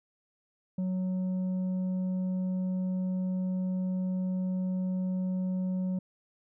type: tone with tanh clipping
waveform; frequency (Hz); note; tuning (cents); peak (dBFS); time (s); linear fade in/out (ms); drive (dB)
sine; 185; F#3; 0; -29; 0.78-5.99; 5; 5
effects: none